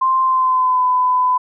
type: tone with pitch glide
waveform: sine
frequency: 1046.5 to 1005 Hz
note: C6 to B5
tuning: 0 to +30 cents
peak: -12 dBFS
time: 0.01-1.38 s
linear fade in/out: 10 ms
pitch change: -70 cents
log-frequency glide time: 0.22-0.84 s
effects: none